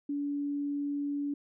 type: tone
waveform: sine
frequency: 286.5 Hz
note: D4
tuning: 43 cents flat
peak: -30 dBFS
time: 0.09-1.34 s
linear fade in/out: 5 ms
effects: none